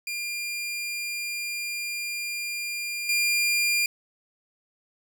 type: tone with level steps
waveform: sawtooth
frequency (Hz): 2400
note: D7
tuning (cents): +37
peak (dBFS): -26 / -18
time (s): 0.07-3.86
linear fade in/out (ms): 2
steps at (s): 3.09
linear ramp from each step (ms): 2
effects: none